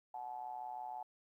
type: ring-modulated tone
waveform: triangle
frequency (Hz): 63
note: B1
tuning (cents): +35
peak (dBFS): -37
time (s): 0.14-1.03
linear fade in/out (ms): 5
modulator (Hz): 801
effects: 13-bit